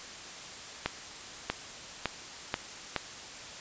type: accelerating click train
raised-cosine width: 0.3 ms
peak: -12 dBFS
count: 5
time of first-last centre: 0.86-2.963 s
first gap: 640 ms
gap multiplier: 0.87
effects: white hiss -44 dBFS RMS until 3.6 s + resampled to 16000 Hz